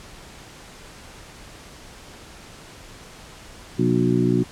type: harmonic tone with a mistuned harmonic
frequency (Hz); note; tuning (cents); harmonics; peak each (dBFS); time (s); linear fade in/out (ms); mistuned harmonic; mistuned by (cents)
60.7; B1; -29; 2 / 3 / 4 / 5 / 6; -23 / -23 / -23 / -23 / -23; 3.78-4.44; 20; 2; +77
effects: pink hiss -43 dBFS RMS until 4.51 s + low-pass 9000 Hz 12 dB/octave